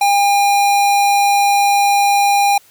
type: tone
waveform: square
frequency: 806 Hz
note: G5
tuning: 48 cents sharp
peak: -11 dBFS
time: 0.01-2.58 s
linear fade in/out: 5 ms
effects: white hiss -49 dBFS RMS until 2.7 s